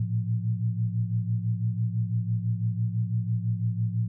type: tone cluster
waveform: sine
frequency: 111.1 / 117.1 / 174.4 Hz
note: A2 / A#2 / F3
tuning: +17 / +8 / -2 cents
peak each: -26 / -30 / -33 dBFS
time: 0-4.08 s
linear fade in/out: 5 ms
effects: none